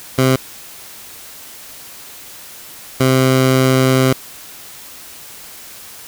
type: tone pair in turn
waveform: 15% pulse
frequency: 130.81 / 130.81 Hz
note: C3 / C3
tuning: 0 / 0 cents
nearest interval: unison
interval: 0 cents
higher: neither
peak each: -4 dBFS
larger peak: neither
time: 0.18-0.36 / 3-4.13 s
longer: second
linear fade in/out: 5 ms
effects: white hiss -36 dBFS RMS until 6.07 s